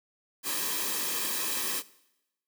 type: noise with comb filter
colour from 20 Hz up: white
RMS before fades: -31 dBFS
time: 0.43-1.83 s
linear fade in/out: 50 ms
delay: 1.4 ms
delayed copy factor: -0.65
effects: noise-tail reverb RT60 0.9 s tail -20 dB re dry + high-pass 200 Hz 12 dB/octave